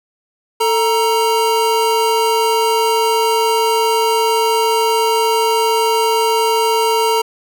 square tone pair together, 444.3 / 938.5 Hz, A4 / A#5, +17 / +11 cents, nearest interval octave + minor second, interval 1294 cents, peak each -16 dBFS, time 0.6-7.22 s, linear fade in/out 10 ms, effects none

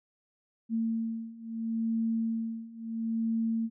sine beating tone pair, 225.8 / 226.54 Hz, A3 / A#3, +45 / -49 cents, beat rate 0.74 Hz, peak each -33 / -31 dBFS, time 0.69-3.7 s, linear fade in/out 50 ms, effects none

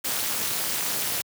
white noise with amplitude modulation, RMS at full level -23 dBFS, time 0.04-1.22 s, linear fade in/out 10 ms, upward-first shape sine, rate 237 Hz, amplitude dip 100%, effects high-pass 80 Hz 12 dB/octave

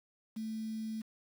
sine tone with quantisation, 220 Hz, A3, in tune, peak -36 dBFS, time 0.36-1.02 s, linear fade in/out 10 ms, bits 9, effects none

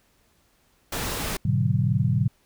pink noise, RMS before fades -29 dBFS, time 0.92-1.37 s, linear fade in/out 5 ms
sine chord, G# half-diminished seventh, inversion none, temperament equal, 103.83 / 123.47 / 146.83 / 185 Hz, G#2 / B2 / D3 / F#3, 0 / 0 / 0 / 0 cents, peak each -25 / -23 / -25 / -27 dBFS, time 1.45-2.28 s, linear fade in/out 5 ms
effects pink hiss -64 dBFS RMS until 2.45 s

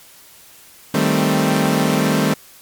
sawtooth chord, A half-diminished seventh, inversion second, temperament equal, 155.56 / 196 / 220 / 261.6 Hz, Eb3 / G3 / A3 / C4, 0 / 0 / 0 / 0 cents, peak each -16 dBFS, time 0.94-2.34 s, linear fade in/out 5 ms, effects white hiss -45 dBFS RMS until 2.61 s + MP3 96 kbps

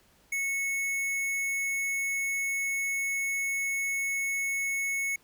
sine tone with hard clipping, 2202 Hz, C#7, 12 cents flat, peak -29 dBFS, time 0.32-5.16 s, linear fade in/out 5 ms, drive 16 dB, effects pink hiss -63 dBFS RMS until 5.23 s

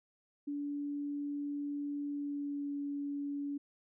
sine tone with pitch glide, 288 to 285 Hz, D4 to C#4, -34 to +48 cents, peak -35 dBFS, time 0.47-3.58 s, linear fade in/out 10 ms, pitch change -18 cents, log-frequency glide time 2.08-2.75 s, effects none

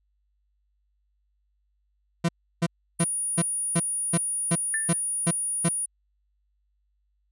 40% pulse tone bursts, 168.9 Hz, E3, 42 cents sharp, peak -19 dBFS, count 10, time 2.24-5.69 s, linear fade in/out 10 ms, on 48 ms, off 330 ms
sine tone, 9660 Hz, D9, 48 cents sharp, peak -25 dBFS, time 2.99-5.86 s, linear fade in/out 10 ms
sine tone with exponential decay, 1770 Hz, A6, 10 cents sharp, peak -23 dBFS, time 4.74-5 s, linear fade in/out 1 ms, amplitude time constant 55 ms
effects added 50 Hz sine -68 dBFS peak until 7.31 s + resampled to 24000 Hz

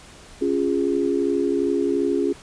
sine chord, Db major, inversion none, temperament equal with one note detuned, 277.2 / 349.2 / 412 Hz, Db4 / F4 / Ab4, 0 / 0 / -14 cents, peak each -23 dBFS, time 0.41-2.33 s, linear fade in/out 10 ms, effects pink hiss -45 dBFS RMS until 2.42 s + resampled to 22050 Hz

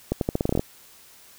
accelerating click train, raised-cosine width 2 ms, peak -9 dBFS, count 11, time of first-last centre 0.12-0.594 s, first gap 92 ms, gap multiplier 0.84, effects white hiss -51 dBFS RMS until 1.38 s

